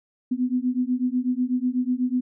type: beating tone pair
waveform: sine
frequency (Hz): 246.9 / 255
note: B3 / C4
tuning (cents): 0 / -44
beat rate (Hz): 8.1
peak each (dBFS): -24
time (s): 0.31-2.21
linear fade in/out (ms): 10
effects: none